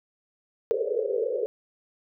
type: band-pass noise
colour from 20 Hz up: pink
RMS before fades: -27 dBFS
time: 0.71-1.46 s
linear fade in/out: 0 ms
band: 400 to 550 Hz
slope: 96 dB/octave
effects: none